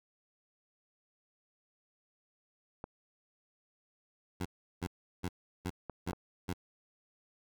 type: clicks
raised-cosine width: 1 ms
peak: -26 dBFS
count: 4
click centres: 2.841 / 5.897 / 6.093 / 6.132 s
type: tone bursts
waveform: 15% pulse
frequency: 90.3 Hz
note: F#2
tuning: 42 cents flat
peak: -28 dBFS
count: 6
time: 4.4-6.536 s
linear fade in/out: 10 ms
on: 56 ms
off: 360 ms
effects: none